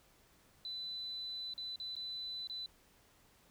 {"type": "tone with dropouts", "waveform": "sine", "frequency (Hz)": 4000, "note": "B7", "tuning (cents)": 21, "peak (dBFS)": -40, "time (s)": [0.65, 2.66], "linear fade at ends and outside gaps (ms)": 1, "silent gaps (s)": [[1.537, 1.579], [1.759, 1.8], [1.953, 1.965], [2.472, 2.498]], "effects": ["pink hiss -67 dBFS RMS until 3.5 s"]}